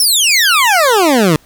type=exponential sweep; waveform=20% pulse; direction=down; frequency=5588 to 146.83 Hz; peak=-3 dBFS; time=0-1.36 s; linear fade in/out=2 ms; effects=pink hiss -48 dBFS RMS until 1.45 s